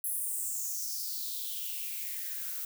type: noise with high-pass filter sweep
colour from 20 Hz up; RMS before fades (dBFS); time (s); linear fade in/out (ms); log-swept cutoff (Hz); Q
violet; -36; 0.04-2.65; 2; 11000 to 1300; 5
effects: none